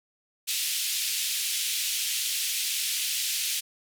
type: band-pass noise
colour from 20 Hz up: pink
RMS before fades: -29 dBFS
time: 0.47-3.61 s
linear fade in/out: 20 ms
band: 2700 to 15000 Hz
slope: 24 dB/octave
effects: none